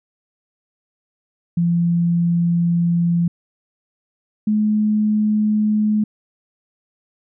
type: tone pair in turn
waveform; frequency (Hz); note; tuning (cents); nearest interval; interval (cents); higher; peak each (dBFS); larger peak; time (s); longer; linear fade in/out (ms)
sine; 171.2 / 212.6; F3 / G#3; -34 / +41; major third; 375; second; -14; neither; 1.57-3.28 / 4.47-6.04; first; 5
effects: none